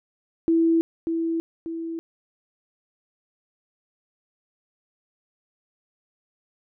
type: tone with echo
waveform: sine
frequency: 329.6 Hz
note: E4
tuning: in tune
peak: -16 dBFS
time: 0.48-0.81 s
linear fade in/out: 0 ms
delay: 590 ms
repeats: 2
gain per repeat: -6 dB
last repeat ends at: 1.99 s
effects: none